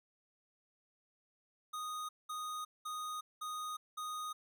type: tone bursts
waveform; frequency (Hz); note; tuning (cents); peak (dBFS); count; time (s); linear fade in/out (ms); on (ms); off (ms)
square; 1241; D#6; -5; -40; 5; 1.73-4.33; 10; 360; 200
effects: none